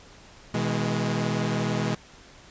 sawtooth chord, E major, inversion second, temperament equal with one note detuned, 123.47 / 160.77 / 207.7 Hz, B2 / E3 / G#3, 0 / -43 / 0 cents, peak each -25 / -25 / -24 dBFS, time 0.54-1.95 s, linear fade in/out 5 ms, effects pink hiss -50 dBFS RMS until 2.5 s + resampled to 16000 Hz

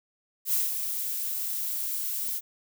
violet noise with ADSR envelope, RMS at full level -24 dBFS, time 0.45-2.41 s, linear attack 81 ms, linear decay 180 ms, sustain -7 dB, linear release 38 ms, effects none

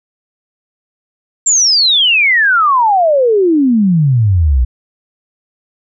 sine exponential sweep, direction down, 7500 to 58.27 Hz, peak -7 dBFS, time 1.46-4.65 s, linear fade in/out 10 ms, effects none

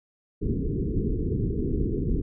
pink low-pass noise, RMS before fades -26 dBFS, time 0.41-2.22 s, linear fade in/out 20 ms, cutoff 450 Hz, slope 96 dB/octave, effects none

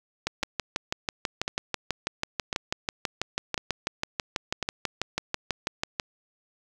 two click trains, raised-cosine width 0.2 ms, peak -9 / -11 dBFS, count 36 / 5, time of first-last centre 0.27-5.998 / 0.43-4.627 s, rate 6.11 / 0.953 Hz, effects 7-bit

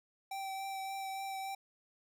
square tone with vibrato, 776 Hz, G5, 18 cents flat, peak -39 dBFS, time 0.31-1.55 s, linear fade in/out 5 ms, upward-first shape triangle, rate 3.5 Hz, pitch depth 16 cents each way, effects none

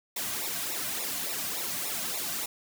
white noise with flanger, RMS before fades -33 dBFS, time 0.16-2.46 s, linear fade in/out 5 ms, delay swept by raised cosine 0.63 to 2.33 ms, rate 3.5 Hz, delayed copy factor -0.8, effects none

